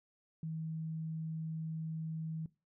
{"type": "tone", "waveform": "sine", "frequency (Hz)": 160, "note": "D#3", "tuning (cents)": 49, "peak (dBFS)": -37, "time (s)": [0.43, 2.46], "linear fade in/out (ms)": 2, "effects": ["noise-tail reverb RT60 0.3 s tail -20 dB re dry"]}